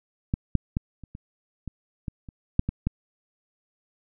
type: clicks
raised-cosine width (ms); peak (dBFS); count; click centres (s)
5; -11 / -7 / -12 / -29 / -26 / -21 / -18 / -28 / -6 / -14 / -11; 11; 0.339 / 0.553 / 0.769 / 1.037 / 1.151 / 1.677 / 2.082 / 2.288 / 2.594 / 2.69 / 2.87
effects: none